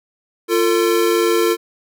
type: tone pair together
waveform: square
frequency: 347.2 / 450 Hz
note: F4 / A4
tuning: -10 / +39 cents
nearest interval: major third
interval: 449 cents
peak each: -17 dBFS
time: 0.48-1.57 s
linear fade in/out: 50 ms
effects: none